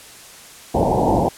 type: low-pass noise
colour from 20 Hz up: white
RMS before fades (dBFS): -17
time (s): 0.74-1.29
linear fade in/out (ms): 10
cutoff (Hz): 920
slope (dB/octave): 96
effects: white hiss -41 dBFS RMS until 1.37 s + low-pass 11000 Hz 12 dB/octave